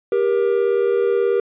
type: tone pair together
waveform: triangle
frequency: 395.3 / 473.8 Hz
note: G4 / A#4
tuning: +15 / +28 cents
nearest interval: minor third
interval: 313 cents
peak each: -16 dBFS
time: 0.12-1.4 s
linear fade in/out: 2 ms
effects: resampled to 8000 Hz